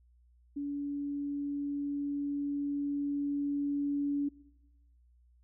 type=tone with level ramp; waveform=sine; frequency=285.5 Hz; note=D4; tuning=49 cents flat; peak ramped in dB=-33 to -28 dBFS; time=0.56-4.29 s; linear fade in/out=10 ms; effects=noise-tail reverb RT60 1.0 s tail -22 dB re dry + added 60 Hz sine -61 dBFS peak until 5.43 s